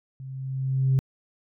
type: tone with level ramp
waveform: sine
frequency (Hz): 132.8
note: C3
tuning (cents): +26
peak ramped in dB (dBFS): -36 to -15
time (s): 0.2-0.99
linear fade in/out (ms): 0
effects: tanh soft clip ceiling -14 dBFS